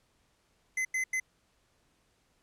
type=tone bursts at uneven times; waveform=square; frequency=2045 Hz; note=C7; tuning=40 cents flat; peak=-29 dBFS; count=3; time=0.77-0.85 / 0.94-1.04 / 1.13-1.2 s; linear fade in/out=5 ms; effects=pink hiss -71 dBFS RMS until 2.42 s + low-pass 10000 Hz 12 dB/octave

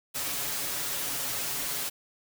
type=noise with comb filter; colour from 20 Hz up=white; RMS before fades=-32 dBFS; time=0.14-1.9 s; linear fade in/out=20 ms; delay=7.1 ms; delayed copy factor=+0.9; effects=none

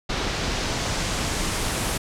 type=noise with low-pass filter sweep; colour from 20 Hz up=pink; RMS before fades=-26 dBFS; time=0.09-1.98 s; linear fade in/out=10 ms; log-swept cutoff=4700 to 11000 Hz; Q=1.1; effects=none

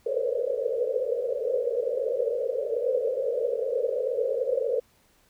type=band-pass noise; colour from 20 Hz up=pink; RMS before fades=-27 dBFS; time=0.06-4.8 s; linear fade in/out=5 ms; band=450 to 560 Hz; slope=96 dB/octave; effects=pink hiss -63 dBFS RMS until 5.29 s

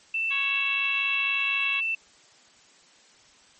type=tone; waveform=sine; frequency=2668 Hz; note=E7; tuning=20 cents sharp; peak=-24 dBFS; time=0.14-1.95 s; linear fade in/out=5 ms
type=harmonic tone; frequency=554.4 Hz; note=C#5; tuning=in tune; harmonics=2 / 3 / 4 / 5 / 6 / 7; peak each=-36 / -39 / -33 / -35 / -35 / -41 dBFS; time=0.3-1.81 s; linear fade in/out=20 ms
effects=white hiss -56 dBFS RMS until 3.59 s + MP3 32 kbps

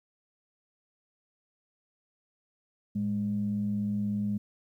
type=tone pair together; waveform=sine; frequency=108.91 / 205.6 Hz; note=A2 / G#3; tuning=-17 / -17 cents; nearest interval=major seventh; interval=1100 cents; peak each=-35 / -27 dBFS; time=2.95-4.38 s; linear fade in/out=10 ms; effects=tanh soft clip ceiling -21 dBFS + 11-bit

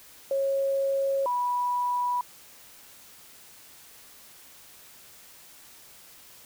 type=tone pair in turn; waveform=sine; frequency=547 / 980.6 Hz; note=C#5 / B5; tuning=-23 / -13 cents; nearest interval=minor seventh; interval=1010 cents; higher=second; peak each=-23 / -24 dBFS; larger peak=first; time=0.31-1.26 / 1.26-2.21 s; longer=neither; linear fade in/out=2 ms; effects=white hiss -51 dBFS RMS until 6.45 s

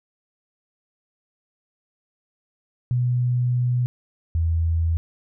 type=tone pair in turn; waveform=sine; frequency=123.47 / 82.41 Hz; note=B2 / E2; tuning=0 / 0 cents; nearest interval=perfect fifth; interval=700 cents; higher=first; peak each=-18 dBFS; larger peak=neither; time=2.91-3.86 / 4.35-4.97 s; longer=first; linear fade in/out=0 ms; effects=none

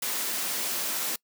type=high-pass noise; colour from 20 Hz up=white; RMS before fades=-30 dBFS; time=0.02-1.16 s; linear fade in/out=5 ms; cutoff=170 Hz; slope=48 dB/octave; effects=noise-tail reverb RT60 0.1 s tail -25 dB re dry

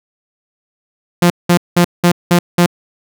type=tone bursts; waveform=sawtooth; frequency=174.61 Hz; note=F3; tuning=in tune; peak=-3 dBFS; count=6; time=1.22-2.662 s; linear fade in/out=5 ms; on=82 ms; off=190 ms; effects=none

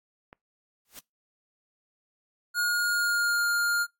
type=click; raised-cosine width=0.5 ms; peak=-31 dBFS; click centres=0.329 s
type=noise with exponential growth; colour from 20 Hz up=white; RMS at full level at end=-39 dBFS; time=0.85-0.99 s; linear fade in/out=1 ms; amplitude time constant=29 ms
type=tone with pitch glide; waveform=square; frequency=1435 to 1409.5 Hz; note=F6 to F6; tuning=+47 to +16 cents; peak=-24 dBFS; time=2.54-3.87 s; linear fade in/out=50 ms; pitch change=-31 cents; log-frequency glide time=2.65-3.47 s
effects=noise-tail reverb RT60 0.2 s tail -25 dB re dry + AAC 64 kbps

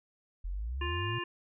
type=exponential sweep; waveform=sine; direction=up; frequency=41.2 to 123.47 Hz; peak=-33 dBFS; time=0.44-1.19 s; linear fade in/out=10 ms
type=harmonic tone; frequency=350 Hz; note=F4; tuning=4 cents sharp; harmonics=1 / 3 / 5 / 7 / 8; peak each=-39 / -38 / -40 / -45 / -40 dBFS; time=0.81-1.24 s; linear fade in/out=5 ms
effects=none

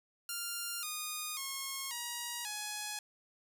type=tone with pitch steps; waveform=5% pulse; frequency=1396.9 / 1230.2 / 1083.4 / 954.1 / 840.3 Hz; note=F6 / D#6 / C#6 / A#5 / G#5; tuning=0 / -20 / -40 / +40 / +20 cents; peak=-26 dBFS; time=0.29-2.99 s; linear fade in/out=2 ms; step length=540 ms; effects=none

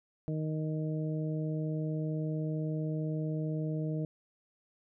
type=harmonic tone; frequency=155.56 Hz; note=D#3; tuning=in tune; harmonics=1 / 2 / 3 / 4; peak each=-32 / -38 / -42 / -44 dBFS; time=0.28-4.05 s; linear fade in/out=0 ms; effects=none

